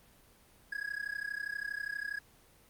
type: tone with amplitude modulation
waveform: triangle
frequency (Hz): 1661.2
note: G#6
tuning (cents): 0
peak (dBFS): -30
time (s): 0.72-2.19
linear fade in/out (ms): 5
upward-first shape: sine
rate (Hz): 32.4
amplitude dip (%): 95
effects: pink hiss -62 dBFS RMS until 2.69 s + Opus 24 kbps